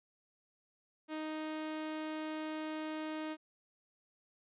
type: tone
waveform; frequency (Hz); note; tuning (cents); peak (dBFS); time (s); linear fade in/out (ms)
sawtooth; 311.1; D#4; 0; -34; 1.08-3.37; 50
effects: resampled to 8000 Hz